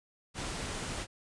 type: low-pass noise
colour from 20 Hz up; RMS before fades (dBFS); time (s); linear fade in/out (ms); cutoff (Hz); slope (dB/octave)
pink; -38; 0.34-1.07; 50; 10000; 48
effects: resampled to 24000 Hz